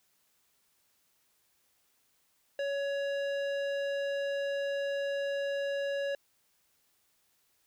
square tone with low-pass filter, 560 Hz, C#5, 18 cents sharp, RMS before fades -33 dBFS, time 2.59-6.15 s, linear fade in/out 2 ms, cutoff 3300 Hz, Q 0.79, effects white hiss -72 dBFS RMS until 7.66 s

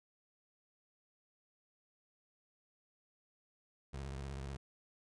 25% pulse tone with vibrato, 68.1 Hz, C#2, 30 cents flat, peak -38 dBFS, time 3.93-4.57 s, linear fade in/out 10 ms, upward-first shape square, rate 16 Hz, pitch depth 100 cents each way, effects resampled to 22050 Hz

